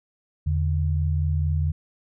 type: tone pair together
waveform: sine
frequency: 82.41 / 146.84 Hz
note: E2 / D3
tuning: 0 / 0 cents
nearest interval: minor seventh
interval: 1000 cents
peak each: -21 / -26 dBFS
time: 0.46-1.72 s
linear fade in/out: 10 ms
effects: none